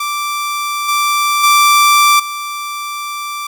sawtooth tone with level steps, 1173 Hz, D6, 2 cents flat, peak -13 / -8 / -3 / -17 dBFS, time 0-3.47 s, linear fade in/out 5 ms, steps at 0.88 / 1.43 / 2.19 s, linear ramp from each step 10 ms, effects none

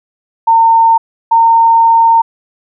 sine tone pair in turn, 910 / 914.7 Hz, A#5 / A#5, -42 / -33 cents, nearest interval unison, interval 9 cents, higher second, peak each -4 dBFS, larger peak neither, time 0.47-0.98 / 1.31-2.22 s, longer second, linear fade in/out 10 ms, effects none

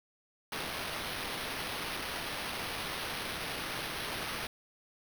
violet noise with sample-and-hold, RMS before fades -38 dBFS, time 0.52-4.47 s, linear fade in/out 2 ms, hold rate 7350 Hz, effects none

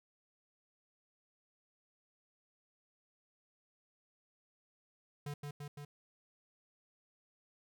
square tone with echo, 145.1 Hz, D3, 21 cents flat, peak -40 dBFS, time 5.26-5.34 s, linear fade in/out 5 ms, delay 170 ms, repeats 3, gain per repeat -2 dB, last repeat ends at 5.85 s, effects none

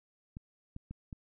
clicks, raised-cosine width 5 ms, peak -30 dBFS, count 4, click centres 0.369 / 0.764 / 0.91 / 1.128 s, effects none

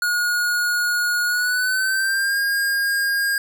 square tone with pitch glide, 1443 to 1619.7 Hz, F#6 to G#6, -44 to -44 cents, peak -19 dBFS, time 0.02-3.38 s, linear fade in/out 2 ms, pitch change +200 cents, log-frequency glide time 1.26-2.38 s, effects none

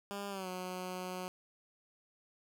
10% pulse tone with pitch glide, 200.9 to 183.17 Hz, G3 to F#3, +43 to -17 cents, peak -31 dBFS, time 0.11-1.28 s, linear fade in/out 0 ms, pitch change -160 cents, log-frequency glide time 0.29-0.48 s, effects none

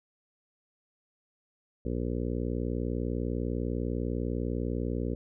harmonic tone, 60 Hz, B1, 49 cents flat, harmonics 1 / 2 / 3 / 4 / 5 / 6 / 7 / 8 / 9, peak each -34 / -36 / -39 / -36 / -38 / -41 / -39 / -40 / -46 dBFS, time 1.85-5.15 s, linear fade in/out 5 ms, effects none

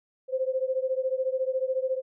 sine beating tone pair, 516 / 530 Hz, C5 / C5, -24 / +22 cents, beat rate 14 Hz, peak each -27 / -29 dBFS, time 0.28-2.02 s, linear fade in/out 50 ms, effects none

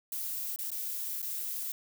violet noise with dropouts, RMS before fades -36 dBFS, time 0.12-1.72 s, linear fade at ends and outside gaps 2 ms, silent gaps 0.561-0.588 / 0.704-0.716 / 1.219-1.226 s, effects none

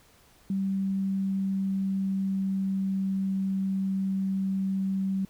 sine tone with pitch glide, 193.8 to 192.46 Hz, G3 to G3, -20 to -32 cents, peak -25 dBFS, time 0.5-5.25 s, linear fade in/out 2 ms, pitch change -12 cents, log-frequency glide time 0.68-3.6 s, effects pink hiss -59 dBFS RMS until 5.29 s

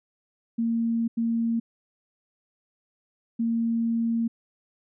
sine tone bursts at uneven times, 230.1 Hz, A#3, 22 cents flat, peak -22 dBFS, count 3, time 0.58-1.08 / 1.17-1.6 / 3.39-4.28 s, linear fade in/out 10 ms, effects none

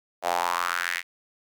sawtooth tone with high-pass filter sweep, 87.31 Hz, F2, in tune, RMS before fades -27 dBFS, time 0.22-1.03 s, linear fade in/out 50 ms, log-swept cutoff 660 to 2100 Hz, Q 3.9, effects none

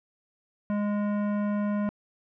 sine tone with hard clipping, 206.4 Hz, G#3, 10 cents flat, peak -27 dBFS, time 0.7-1.89 s, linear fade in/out 0 ms, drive 16 dB, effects low-pass 2000 Hz 12 dB/octave

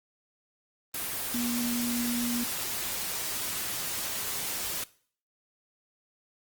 sine tone in noise, 240 Hz, B3, 49 cents flat, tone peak -29 dBFS, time 1.34-2.44 s, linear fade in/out 5 ms, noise white, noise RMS -33 dBFS, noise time 0.94-4.84 s, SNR +1 dB, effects noise-tail reverb RT60 0.5 s tail -20 dB re dry + Opus 24 kbps

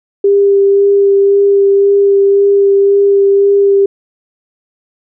sine tone with vibrato, 398.4 Hz, G4, 28 cents sharp, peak -5 dBFS, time 0.24-3.86 s, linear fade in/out 5 ms, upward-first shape sine, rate 1.9 Hz, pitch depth 11 cents each way, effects none

